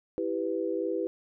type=chord; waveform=sine; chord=E minor; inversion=none; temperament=equal with one note detuned; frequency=329.6 / 392 / 496.7 Hz; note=E4 / G4 / B4; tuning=0 / 0 / +10 cents; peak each=-32 dBFS; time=0.18-1.07 s; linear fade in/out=0 ms; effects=none